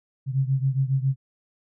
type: beating tone pair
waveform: sine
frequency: 132 / 139.3 Hz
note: C3 / C#3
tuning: +16 / +9 cents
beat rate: 7.3 Hz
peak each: -22 / -25 dBFS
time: 0.26-1.16 s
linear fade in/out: 50 ms
effects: none